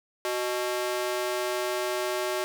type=ring-modulated tone; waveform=sawtooth; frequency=493.9 Hz; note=B4; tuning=in tune; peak=-20 dBFS; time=0.25-2.44 s; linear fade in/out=0 ms; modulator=123 Hz; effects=none